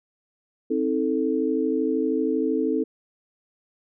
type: chord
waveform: sine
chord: A diminished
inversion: first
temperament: just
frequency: 264 / 316.8 / 440 Hz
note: C4 / Eb4 / A4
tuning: +16 / +31 / 0 cents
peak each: -25 dBFS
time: 0.7-2.84 s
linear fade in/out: 10 ms
effects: none